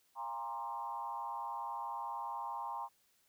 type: tone with frequency modulation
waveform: sine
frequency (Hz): 932.3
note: A#5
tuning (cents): 0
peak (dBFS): -38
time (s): 0.15-2.89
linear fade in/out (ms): 50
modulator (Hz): 120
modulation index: 1.3
effects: white hiss -73 dBFS RMS until 3.28 s